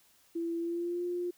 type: tone with pitch glide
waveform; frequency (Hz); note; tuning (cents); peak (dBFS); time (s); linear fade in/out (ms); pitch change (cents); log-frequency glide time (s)
sine; 335.7 to 352.8; E4 to F4; +32 to +18; -31; 0.35-1.31; 10; +86; 0.58-1.04
effects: white hiss -65 dBFS RMS until 1.37 s